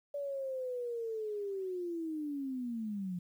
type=linear sweep; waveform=sine; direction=down; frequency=576 to 173.1 Hz; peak=-35 dBFS; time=0.14-3.19 s; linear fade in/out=5 ms; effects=11-bit